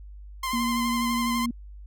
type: tone with vibrato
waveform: sawtooth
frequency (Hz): 1041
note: C6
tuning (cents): -9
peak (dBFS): -23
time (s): 0.43-1.46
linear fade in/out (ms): 5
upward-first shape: sine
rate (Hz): 12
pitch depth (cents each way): 33
type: tone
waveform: sine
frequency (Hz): 236.2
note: A#3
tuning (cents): +23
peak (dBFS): -25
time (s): 0.53-1.51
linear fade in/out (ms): 5
effects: added 50 Hz sine -40 dBFS peak until 1.86 s